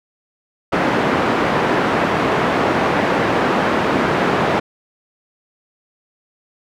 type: band-pass noise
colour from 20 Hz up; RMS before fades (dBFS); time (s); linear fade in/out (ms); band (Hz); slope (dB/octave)
pink; -17; 0.72-4.6; 10; 210 to 1700; 12
effects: none